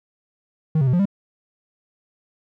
triangle tone with pitch steps, 157.3 / 134.1 / 126.1 / 176.4 / 198.7 Hz, D#3 / C3 / B2 / F3 / G3, +19 / +43 / +36 / +18 / +24 cents, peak -13 dBFS, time 0.75-1.055 s, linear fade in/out 5 ms, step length 61 ms, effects none

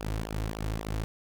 sawtooth tone with flanger, 53.6 Hz, A1, 45 cents flat, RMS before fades -33 dBFS, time 0-1.04 s, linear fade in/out 0 ms, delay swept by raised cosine 0.46 to 5.26 ms, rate 3.6 Hz, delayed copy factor -0.75, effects none

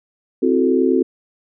sine chord, F# half-diminished seventh, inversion second, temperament equal, 261.6 / 329.6 / 370 / 440 Hz, C4 / E4 / F#4 / A4, 0 / 0 / 0 / 0 cents, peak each -17 / -21 / -17 / -20 dBFS, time 0.42-1.03 s, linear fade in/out 10 ms, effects none

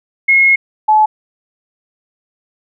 sine tone pair in turn, 2163 / 859.4 Hz, C#7 / A5, -43 / -41 cents, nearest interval octave + major third, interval 1598 cents, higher first, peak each -6 dBFS, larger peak neither, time 0.28-0.56 / 0.88-1.06 s, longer first, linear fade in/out 10 ms, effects none

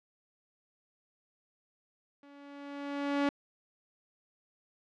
sawtooth tone with level ramp, 283.7 Hz, C#4, 40 cents sharp, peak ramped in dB -50 to -21 dBFS, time 2.23-3.29 s, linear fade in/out 2 ms, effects low-pass 3000 Hz 12 dB/octave

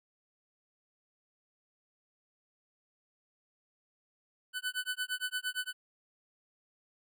25% pulse tone with tremolo, 1500 Hz, F#6, 23 cents sharp, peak -27 dBFS, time 4.53-5.73 s, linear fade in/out 50 ms, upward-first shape sine, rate 8.7 Hz, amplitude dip 100%, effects none

